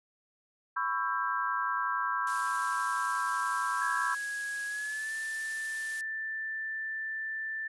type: chord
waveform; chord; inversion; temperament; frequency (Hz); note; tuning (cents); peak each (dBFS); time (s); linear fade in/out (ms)
sine; C# half-diminished seventh; third; just; 997.9 / 1108.7 / 1330.5 / 1596.6; B5 / C#6 / E6 / G6; +18 / 0 / +16 / +31; -34; 0.76-4.15; 10
type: noise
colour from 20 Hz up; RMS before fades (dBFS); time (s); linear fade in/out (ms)
blue; -41; 2.27-6.01; 2
type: tone with pitch glide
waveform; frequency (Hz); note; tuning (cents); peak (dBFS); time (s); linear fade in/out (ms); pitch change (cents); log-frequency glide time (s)
sine; 1661.2 to 1770.2; G#6 to A6; 0 to +10; -33; 3.81-7.68; 10; +110; 4.66-5.14
effects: resampled to 24000 Hz